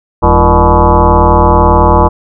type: tone with frequency modulation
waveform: sine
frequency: 474.1 Hz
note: A#4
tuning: 29 cents sharp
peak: -3 dBFS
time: 0.22-2.09 s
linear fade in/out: 20 ms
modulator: 130 Hz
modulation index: 4.7
effects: none